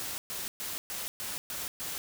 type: noise bursts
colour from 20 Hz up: white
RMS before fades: -37 dBFS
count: 7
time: 0-1.98 s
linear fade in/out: 0 ms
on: 180 ms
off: 120 ms
effects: none